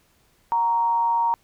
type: tone with frequency modulation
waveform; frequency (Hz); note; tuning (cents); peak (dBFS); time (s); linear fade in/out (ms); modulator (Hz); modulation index
sine; 932.3; A#5; 0; -18; 0.52-1.34; 0; 190; 0.28
effects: pink hiss -62 dBFS RMS until 1.43 s